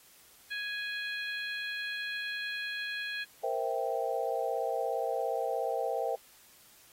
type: harmonic tone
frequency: 830.6 Hz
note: G#5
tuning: in tune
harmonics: 2 / 3 / 4 / 5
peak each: -36 / -40 / -42 / -44 dBFS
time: 0.5-3.25 s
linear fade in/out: 20 ms
type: chord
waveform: sine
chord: C dominant seventh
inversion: third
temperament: equal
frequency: 466.2 / 523.3 / 659.3 / 784 Hz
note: Bb4 / C5 / E5 / G5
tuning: 0 / 0 / 0 / 0 cents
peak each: -35 dBFS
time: 3.43-6.16 s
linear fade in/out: 10 ms
effects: white hiss -59 dBFS RMS until 6.92 s + AAC 48 kbps